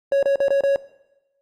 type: tone with dropouts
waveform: triangle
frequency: 554.4 Hz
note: C#5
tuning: in tune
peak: -13 dBFS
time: 0.12-0.76 s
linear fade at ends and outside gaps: 1 ms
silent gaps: 0.228-0.257 / 0.358-0.403 / 0.483-0.505 / 0.608-0.636 s
effects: noise-tail reverb RT60 1.0 s tail -18 dB re dry + Opus 48 kbps